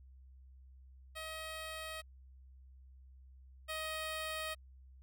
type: tone pair in turn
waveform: 10% pulse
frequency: 634 / 628.9 Hz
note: D#5 / D#5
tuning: +32 / +18 cents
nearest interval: unison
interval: 14 cents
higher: first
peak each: -34 / -30 dBFS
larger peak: second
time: 1.15-2.02 / 3.68-4.55 s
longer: neither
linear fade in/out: 20 ms
effects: added 65 Hz sine -55 dBFS peak until 5.02 s